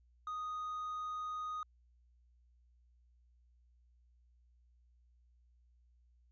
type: tone with hard clipping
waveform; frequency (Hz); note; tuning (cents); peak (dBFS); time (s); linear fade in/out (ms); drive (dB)
sine; 1243; D#6; -2; -39; 0.27-1.63; 2; 2
effects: added 60 Hz sine -65 dBFS peak until 6.31 s + resampled to 16000 Hz